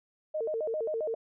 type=tone with vibrato; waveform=sine; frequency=529 Hz; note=C5; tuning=19 cents sharp; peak=-29 dBFS; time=0.34-1.15 s; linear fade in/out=10 ms; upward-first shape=square; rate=7.5 Hz; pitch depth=270 cents each way; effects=none